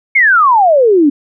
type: exponential sweep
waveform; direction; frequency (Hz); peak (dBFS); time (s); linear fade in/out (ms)
sine; down; 2229 to 272.8; -5; 0.15-1.1; 10
effects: none